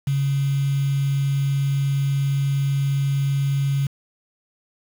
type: tone with quantisation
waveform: sine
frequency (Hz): 138.59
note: C#3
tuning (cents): 0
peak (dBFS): -18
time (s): 0.07-3.87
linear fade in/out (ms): 5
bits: 6
effects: none